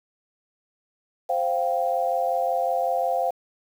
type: chord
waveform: sine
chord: C suspended fourth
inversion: none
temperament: equal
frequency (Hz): 523.3 / 698.5 / 784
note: C5 / F5 / G5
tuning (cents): 0 / 0 / 0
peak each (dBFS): -26 / -24 / -27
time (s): 1.29-3.31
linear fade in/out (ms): 10
effects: 8-bit